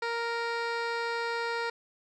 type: tone with low-pass filter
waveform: 15% pulse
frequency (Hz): 466.2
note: A#4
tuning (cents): 0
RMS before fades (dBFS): -32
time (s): 0.02-1.7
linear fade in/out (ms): 5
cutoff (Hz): 3900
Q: 1.2
effects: none